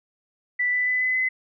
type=tone with pitch steps; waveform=sine; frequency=1975.5 / 1989.2 / 2003 / 2017 / 2031 Hz; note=B6 / B6 / B6 / B6 / B6; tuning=0 / +12 / +24 / +36 / +48 cents; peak=-20 dBFS; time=0.59-1.29 s; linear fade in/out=10 ms; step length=140 ms; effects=none